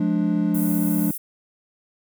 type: chord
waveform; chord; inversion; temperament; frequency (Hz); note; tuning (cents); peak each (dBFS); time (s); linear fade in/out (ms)
triangle; D diminished; first; just; 176.2 / 211.4 / 293.7; F3 / Ab3 / D4; +16 / +31 / 0; -21; 0-1.11; 5
type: high-pass noise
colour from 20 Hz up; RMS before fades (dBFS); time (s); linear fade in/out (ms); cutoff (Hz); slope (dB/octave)
white; -31; 0.54-1.18; 10; 10000; 24
effects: none